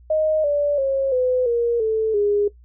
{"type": "tone with pitch steps", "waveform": "sine", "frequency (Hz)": [622.3, 580.6, 541.7, 505.5, 471.6, 440, 410.6], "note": ["D#5", "D5", "C#5", "B4", "A#4", "A4", "G#4"], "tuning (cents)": [0, -20, -40, 40, 20, 0, -20], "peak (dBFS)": -16, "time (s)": [0.1, 2.48], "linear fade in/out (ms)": 5, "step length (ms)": 340, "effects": ["noise-tail reverb RT60 0.1 s tail -17 dB re dry", "added 60 Hz sine -45 dBFS peak until 2.64 s"]}